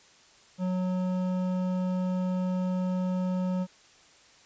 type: tone with hard clipping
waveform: sine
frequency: 183.6 Hz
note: F#3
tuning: 13 cents flat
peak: -28 dBFS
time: 0.58-3.67 s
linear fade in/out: 50 ms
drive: 11 dB
effects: white hiss -57 dBFS RMS until 4.45 s + resampled to 16000 Hz